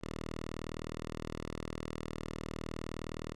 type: tone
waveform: 5% pulse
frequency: 39.58 Hz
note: D#1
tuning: 30 cents sharp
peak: -28 dBFS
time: 0.01-3.35 s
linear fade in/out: 20 ms
effects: low-pass 8000 Hz 12 dB/octave